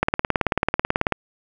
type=click train; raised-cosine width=0.5 ms; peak=-3 dBFS; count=21; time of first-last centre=0.03-1.123 s; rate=18.3 Hz; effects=none

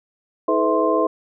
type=tone cluster; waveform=sine; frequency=321.1 / 429.6 / 503 / 654 / 1049 Hz; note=E4 / A4 / B4 / E5 / C6; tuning=-45 / -41 / +32 / -14 / +4 cents; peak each=-22 dBFS; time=0.48-1.07 s; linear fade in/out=5 ms; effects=none

